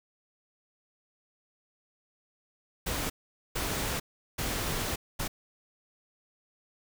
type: noise bursts at uneven times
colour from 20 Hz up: pink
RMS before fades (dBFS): -32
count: 4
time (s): 2.86-3.1 / 3.55-4 / 4.38-4.96 / 5.19-5.28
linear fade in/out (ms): 10
effects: none